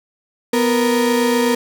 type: tone pair together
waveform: 35% pulse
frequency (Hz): 247 / 466.2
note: B3 / A#4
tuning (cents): 0 / 0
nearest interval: major seventh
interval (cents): 1100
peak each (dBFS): -15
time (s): 0.53-1.55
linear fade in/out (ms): 5
effects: none